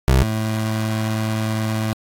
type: tone pair in turn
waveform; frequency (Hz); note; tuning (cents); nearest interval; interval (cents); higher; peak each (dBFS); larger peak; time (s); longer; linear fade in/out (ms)
25% pulse; 65.2 / 109.65; C2 / A2; -5 / -6; major sixth; 899; second; -8 / -16; first; 0.08-0.23 / 0.23-1.93; second; 0
effects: AAC 48 kbps